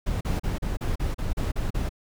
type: noise bursts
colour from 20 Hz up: brown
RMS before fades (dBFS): -26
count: 10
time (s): 0.06-1.893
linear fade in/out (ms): 10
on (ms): 150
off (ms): 37
effects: none